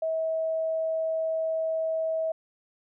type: tone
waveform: sine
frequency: 644 Hz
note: E5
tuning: 41 cents flat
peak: -25 dBFS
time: 0.02-2.32 s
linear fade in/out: 5 ms
effects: none